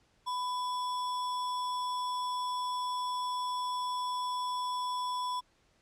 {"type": "tone with sample-and-hold", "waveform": "sine", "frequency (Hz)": 996, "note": "B5", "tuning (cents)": 14, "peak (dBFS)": -31, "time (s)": [0.26, 5.41], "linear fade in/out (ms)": 20, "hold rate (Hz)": 4410, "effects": ["pink hiss -69 dBFS RMS until 5.81 s", "low-pass 7000 Hz 12 dB/octave"]}